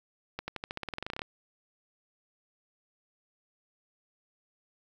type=accelerating click train; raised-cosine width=0.3 ms; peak=-19 dBFS; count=17; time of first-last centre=0.39-1.219 s; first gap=90 ms; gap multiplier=0.92; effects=9-bit